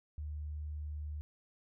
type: tone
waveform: sine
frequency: 75.1 Hz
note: D2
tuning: 39 cents sharp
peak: -38 dBFS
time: 0.18-1.21 s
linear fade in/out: 0 ms
effects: none